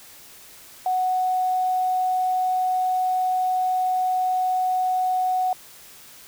triangle tone with tanh clipping, 740 Hz, F#5, in tune, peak -19 dBFS, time 0.86-5.53 s, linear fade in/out 2 ms, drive 3 dB, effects white hiss -46 dBFS RMS until 6.27 s

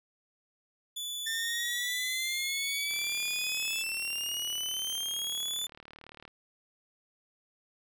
sawtooth tone with pitch glide, 3466 to 3436 Hz, A7 to A7, -27 to -42 cents, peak -32 dBFS, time 0.96-3.83 s, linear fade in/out 10 ms, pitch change -15 cents, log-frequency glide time 2.39-2.67 s
sawtooth exponential sweep, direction up, 1790 to 3520 Hz, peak -29 dBFS, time 1.26-5.67 s, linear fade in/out 10 ms
click train, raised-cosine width 0.3 ms, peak -32 dBFS, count 128, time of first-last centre 2.91-6.279 s, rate 37.7 Hz
effects none

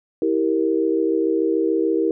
sine chord, E diminished, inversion none, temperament equal with one note detuned, 325.3 / 392 / 466.2 Hz, E4 / G4 / Bb4, -23 / 0 / 0 cents, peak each -20 / -22 / -22 dBFS, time 0.22-2.11 s, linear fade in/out 2 ms, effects none

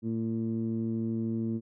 15% pulse tone with low-pass filter, 113 Hz, A2, 47 cents sharp, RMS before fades -31 dBFS, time 0.02-1.61 s, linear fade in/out 50 ms, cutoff 270 Hz, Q 3.1, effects none

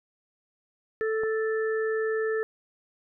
harmonic tone, 440 Hz, A4, in tune, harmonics 1 / 3 / 4, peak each -25 / -39 / -34 dBFS, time 1.01-2.43 s, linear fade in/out 0 ms
click, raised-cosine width 1 ms, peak -25 dBFS, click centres 1.235 s
effects none

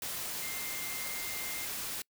sine tone in noise, 2100 Hz, C7, 6 cents sharp, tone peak -43 dBFS, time 0.42-1.65 s, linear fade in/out 2 ms, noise white, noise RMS -38 dBFS, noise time 0.02-2.02 s, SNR -8 dB, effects noise-tail reverb RT60 0.1 s tail -26 dB re dry

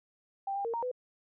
sine tone with pitch steps, 787 / 799 / 461.2 / 930 / 501 Hz, G5 / G5 / A#4 / A#5 / B4, +7 / +33 / -19 / -4 / +25 cents, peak -31 dBFS, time 0.47-0.915 s, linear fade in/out 5 ms, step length 89 ms, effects none

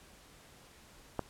click, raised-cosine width 1 ms, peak -18 dBFS, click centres 1.193 s, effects pink hiss -58 dBFS RMS until 1.29 s + low-pass 12000 Hz 12 dB/octave

